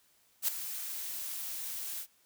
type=noise with ADSR envelope; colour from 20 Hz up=blue; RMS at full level=-27 dBFS; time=0.42-2.07 s; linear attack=62 ms; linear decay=4 ms; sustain=-12 dB; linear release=72 ms; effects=white hiss -68 dBFS RMS until 2.25 s